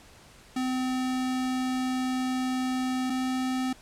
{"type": "tone pair in turn", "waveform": "square", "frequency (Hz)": [256.5, 257.7], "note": ["C4", "C4"], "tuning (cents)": [-34, -26], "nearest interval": "unison", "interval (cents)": 8, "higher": "second", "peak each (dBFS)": -27, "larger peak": "neither", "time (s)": [[0.56, 3.1], [3.1, 3.73]], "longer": "first", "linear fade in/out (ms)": 5, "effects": ["pink hiss -53 dBFS RMS until 3.81 s", "low-pass 10000 Hz 12 dB/octave"]}